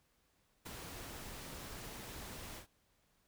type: noise with ADSR envelope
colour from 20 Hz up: pink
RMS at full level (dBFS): -44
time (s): 0.65-2.67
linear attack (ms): 18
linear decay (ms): 7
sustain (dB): -4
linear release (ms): 110
effects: pink hiss -75 dBFS RMS until 3.27 s